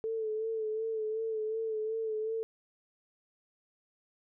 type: tone with vibrato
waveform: sine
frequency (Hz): 440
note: A4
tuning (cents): 0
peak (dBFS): -31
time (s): 0.04-2.43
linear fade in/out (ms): 0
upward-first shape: sine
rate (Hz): 2.7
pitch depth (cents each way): 38
effects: none